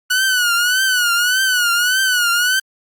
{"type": "tone with vibrato", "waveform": "sawtooth", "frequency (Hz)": 1471, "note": "F#6", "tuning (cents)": -11, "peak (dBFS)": -10, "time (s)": [0.1, 2.6], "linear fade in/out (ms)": 10, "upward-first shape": "triangle", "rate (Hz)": 1.7, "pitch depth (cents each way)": 110, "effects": ["Opus 48 kbps"]}